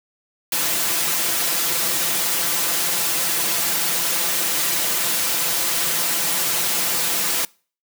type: noise with comb filter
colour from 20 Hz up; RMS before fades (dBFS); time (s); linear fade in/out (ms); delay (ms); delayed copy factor
white; -21; 0.52-7.45; 2; 5.9; +0.8
effects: noise-tail reverb RT60 0.4 s tail -25 dB re dry + high-pass 150 Hz 12 dB/octave